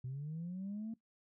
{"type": "linear sweep", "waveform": "sine", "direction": "up", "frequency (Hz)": [124.4, 228.6], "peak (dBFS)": -38, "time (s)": [0.04, 0.94], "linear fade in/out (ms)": 5, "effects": ["noise-tail reverb RT60 0.1 s tail -18 dB re dry", "tanh soft clip ceiling -36 dBFS"]}